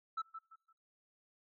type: tone with echo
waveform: sine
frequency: 1318.5 Hz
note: E6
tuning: in tune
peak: -32 dBFS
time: 0.17-0.22 s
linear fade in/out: 10 ms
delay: 170 ms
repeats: 3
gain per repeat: -11 dB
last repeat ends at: 0.73 s
effects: noise-tail reverb RT60 0.5 s tail -25 dB re dry + tanh soft clip ceiling -34 dBFS